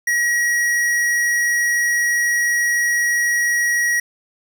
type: tone with tanh clipping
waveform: sine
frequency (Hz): 1907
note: A#6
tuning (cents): +39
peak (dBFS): -17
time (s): 0.07-4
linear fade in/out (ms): 5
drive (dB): 18
effects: none